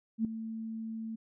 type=tone with ADSR envelope; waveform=sine; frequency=223.3 Hz; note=A3; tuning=26 cents sharp; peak=-24 dBFS; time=0.18-1.16 s; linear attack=68 ms; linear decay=3 ms; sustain=-12 dB; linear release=12 ms; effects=none